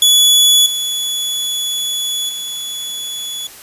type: tone with level steps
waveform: sawtooth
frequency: 3411 Hz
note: G#7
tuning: 46 cents sharp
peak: -4 / -14 / -19 dBFS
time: 0.02-3.47 s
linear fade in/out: 2 ms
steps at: 0.66 / 2.29 s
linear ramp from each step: 2 ms
effects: white hiss -37 dBFS RMS until 3.62 s + resampled to 32000 Hz